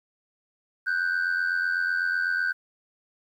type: tone pair together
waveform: sine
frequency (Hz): 1480 / 1568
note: F#6 / G6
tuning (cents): 0 / 0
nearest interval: minor second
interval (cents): 100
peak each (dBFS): -24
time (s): 0.86-2.53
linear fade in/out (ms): 20
effects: tanh soft clip ceiling -20 dBFS + 10-bit